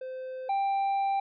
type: tone pair in turn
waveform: triangle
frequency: 517 / 787.9 Hz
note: C5 / G5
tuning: -21 / +9 cents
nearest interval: perfect fifth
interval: 730 cents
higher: second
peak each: -33 / -23 dBFS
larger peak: second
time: 0.01-0.49 / 0.49-1.2 s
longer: second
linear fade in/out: 5 ms
effects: resampled to 11025 Hz